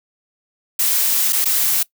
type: noise with dropouts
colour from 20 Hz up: blue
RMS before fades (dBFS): -17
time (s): 0.79-1.83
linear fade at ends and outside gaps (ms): 5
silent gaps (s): 1.325-1.329 / 1.445-1.455
effects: noise-tail reverb RT60 0.1 s tail -20 dB re dry